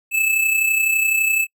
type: tone with amplitude modulation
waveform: square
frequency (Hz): 2617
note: E7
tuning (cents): -13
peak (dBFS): -14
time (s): 0.11-1.47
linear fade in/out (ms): 50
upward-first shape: sine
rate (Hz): 31.9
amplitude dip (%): 50
effects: noise-tail reverb RT60 0.1 s tail -26 dB re dry